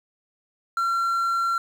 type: tone with quantisation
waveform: triangle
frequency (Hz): 1365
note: F6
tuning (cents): -40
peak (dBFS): -19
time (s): 0.77-1.58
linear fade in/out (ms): 2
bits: 8
effects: none